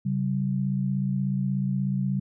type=tone pair together; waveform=sine; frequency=135.73 / 192.3 Hz; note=C#3 / G3; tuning=-36 / -33 cents; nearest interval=tritone; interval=603 cents; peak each=-26 dBFS; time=0.05-2.2 s; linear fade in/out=10 ms; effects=none